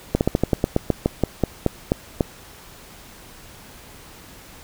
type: slowing click train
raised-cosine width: 2 ms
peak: -3 dBFS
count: 15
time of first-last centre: 0.15-2.208 s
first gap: 59 ms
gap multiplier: 1.13
effects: pink hiss -44 dBFS RMS until 4.63 s